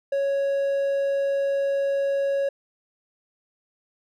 triangle tone, 554.4 Hz, C#5, in tune, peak -19 dBFS, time 0.12-2.49 s, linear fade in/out 5 ms, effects none

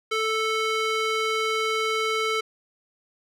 square tone with band-pass filter, 440 Hz, A4, in tune, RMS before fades -25 dBFS, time 0.11-2.41 s, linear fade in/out 10 ms, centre 2200 Hz, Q 0.77, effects none

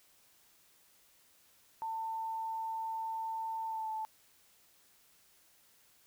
sine tone with pitch glide, 895 to 876.1 Hz, A5 to A5, +29 to -8 cents, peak -35 dBFS, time 1.82-4.05 s, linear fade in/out 0 ms, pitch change -37 cents, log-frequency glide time 3.66-3.9 s, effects white hiss -66 dBFS RMS until 6.06 s

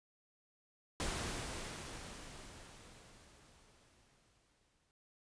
pink noise with exponential decay, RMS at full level -38 dBFS, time 1-4.91 s, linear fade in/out 0 ms, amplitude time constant 850 ms, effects resampled to 22050 Hz

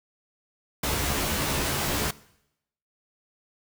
pink noise with comb filter, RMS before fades -27 dBFS, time 0.83-2.11 s, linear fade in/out 5 ms, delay 14 ms, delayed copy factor +0.75, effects noise-tail reverb RT60 0.8 s tail -20 dB re dry

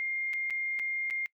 sine tone with dropouts, 2118 Hz, C7, 21 cents sharp, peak -30 dBFS, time 0-1.26 s, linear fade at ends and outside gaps 0 ms, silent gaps 0.333-0.337 / 0.5-0.506 / 0.791-0.796 / 1.101-1.108 s, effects noise-tail reverb RT60 0.1 s tail -23 dB re dry

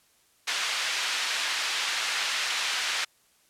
pink band-pass noise, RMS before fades -29 dBFS, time 0.47-3.05 s, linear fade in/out 10 ms, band 1700 to 5200 Hz, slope 12 dB/octave, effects white hiss -64 dBFS RMS until 3.49 s + low-pass 12000 Hz 12 dB/octave

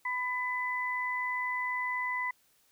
sine tone pair together, 998.8 / 2003 Hz, B5 / B6, +19 / +24 cents, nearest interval octave, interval 1205 cents, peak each -34 / -32 dBFS, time 0.05-2.31 s, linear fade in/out 5 ms, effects white hiss -68 dBFS RMS until 2.71 s

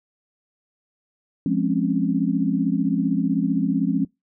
sine chord, Db major seventh, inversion first, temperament equal, 174.61 / 207.7 / 261.6 / 277.2 Hz, F3 / Ab3 / C4 / Db4, 0 / 0 / 0 / 0 cents, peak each -24 dBFS, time 1.46-4.05 s, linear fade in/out 2 ms, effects noise-tail reverb RT60 0.2 s tail -24 dB re dry

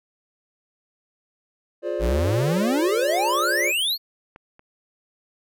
triangle chord, D half-diminished seventh, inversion first, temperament just, 352.4 / 422.9 / 528.6 / 587.3 Hz, F4 / Ab4 / C5 / D5, +16 / +31 / +18 / 0 cents, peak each -27 / -30 / -28 / -26 dBFS, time 1.82-3.73 s, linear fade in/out 50 ms
square exponential sweep, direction up, 50.1 to 4521 Hz, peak -21 dBFS, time 1.99-3.98 s, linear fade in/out 50 ms
clicks, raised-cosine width 0.5 ms, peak -25 / -28 / -34 dBFS, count 3, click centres 2.122 / 4.361 / 4.594 s
effects none

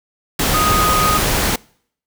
sine tone in noise, 1244.5 Hz, D#6, in tune, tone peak -15 dBFS, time 0.54-1.18 s, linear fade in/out 5 ms, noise pink, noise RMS -17 dBFS, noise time 0.39-1.56 s, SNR -1 dB, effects noise-tail reverb RT60 0.6 s tail -25 dB re dry

